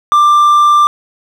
triangle tone, 1184 Hz, D6, 14 cents sharp, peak -3 dBFS, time 0.12-0.87 s, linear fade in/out 0 ms, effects none

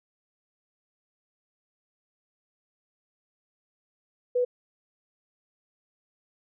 sine tone, 493.9 Hz, B4, in tune, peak -21 dBFS, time 4.35-4.45 s, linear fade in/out 10 ms, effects none

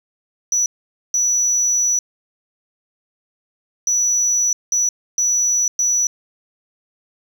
sine tone bursts at uneven times, 5910 Hz, F#8, 3 cents flat, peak -12 dBFS, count 6, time 0.52-0.66 / 1.14-1.99 / 3.87-4.53 / 4.72-4.89 / 5.18-5.68 / 5.79-6.07 s, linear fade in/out 2 ms, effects tanh soft clip ceiling -13 dBFS + 9-bit

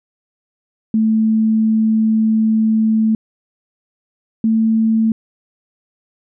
sine tone pair in turn, 220 / 222.6 Hz, A3 / A3, 0 / +20 cents, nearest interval unison, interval 20 cents, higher second, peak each -11 dBFS, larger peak neither, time 0.94-3.15 / 4.44-5.12 s, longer first, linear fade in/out 2 ms, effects none

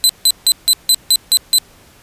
25% pulse tone bursts, 4038 Hz, B7, 38 cents sharp, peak -3 dBFS, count 8, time 0.04-1.584 s, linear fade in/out 0 ms, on 53 ms, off 160 ms, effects pink hiss -46 dBFS RMS until 2.02 s + resampled to 32000 Hz

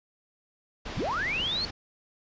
pink low-pass noise, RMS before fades -38 dBFS, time 0.85-1.71 s, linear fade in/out 10 ms, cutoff 5400 Hz, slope 24 dB/octave
sine linear sweep, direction up, 77.78 to 4435 Hz, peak -27 dBFS, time 0.97-1.65 s, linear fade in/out 0 ms
effects resampled to 16000 Hz

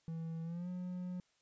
triangle tone with pitch glide, 163.6 to 180.48 Hz, E3 to F#3, -13 to -43 cents, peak -37 dBFS, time 0.08-1.2 s, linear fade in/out 0 ms, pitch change +170 cents, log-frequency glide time 0.43-0.69 s, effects white hiss -75 dBFS RMS until 1.41 s + resampled to 16000 Hz

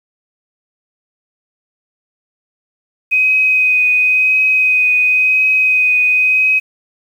sine tone with vibrato, 2512 Hz, D#7, 16 cents sharp, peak -9 dBFS, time 3.11-6.6 s, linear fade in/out 20 ms, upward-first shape triangle, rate 0.95 Hz, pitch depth 16 cents each way, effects 7-bit

